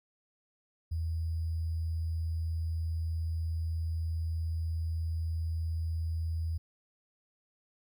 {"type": "tone with sample-and-hold", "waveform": "sine", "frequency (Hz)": 81.6, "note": "E2", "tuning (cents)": -17, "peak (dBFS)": -30, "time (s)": [0.91, 6.58], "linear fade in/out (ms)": 10, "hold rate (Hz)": 4900, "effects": []}